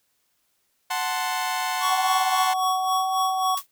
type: chord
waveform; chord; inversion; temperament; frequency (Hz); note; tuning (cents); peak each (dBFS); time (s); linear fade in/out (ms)
sawtooth; F# diminished; none; equal; 740 / 880 / 1046.5; F#5 / A5 / C6; 0 / 0 / 0; -24 / -26 / -25; 0.9-2.54; 10
type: tone with tremolo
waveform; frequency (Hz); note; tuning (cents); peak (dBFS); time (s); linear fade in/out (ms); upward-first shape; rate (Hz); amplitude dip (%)
square; 1119; C#6; +16; -22; 1.8-3.62; 50; sine; 3.7; 65
type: tone with vibrato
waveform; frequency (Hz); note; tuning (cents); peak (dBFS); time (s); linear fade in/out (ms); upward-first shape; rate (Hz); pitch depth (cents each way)
sine; 753; F#5; +30; -23; 1.89-3.55; 5; sine; 0.98; 13
type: noise with exponential decay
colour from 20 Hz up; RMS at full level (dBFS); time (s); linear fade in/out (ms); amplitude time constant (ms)
blue; -25; 3.57-3.67; 5; 21
effects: white hiss -70 dBFS RMS until 3.71 s